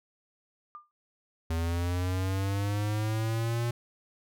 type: tone with exponential decay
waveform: sine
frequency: 1200 Hz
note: D6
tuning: 37 cents sharp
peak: -38 dBFS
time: 0.75-0.91 s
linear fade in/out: 0 ms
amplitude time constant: 33 ms
type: linear sweep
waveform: square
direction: up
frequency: 81.3 to 119.4 Hz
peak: -28 dBFS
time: 1.5-3.71 s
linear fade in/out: 5 ms
effects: none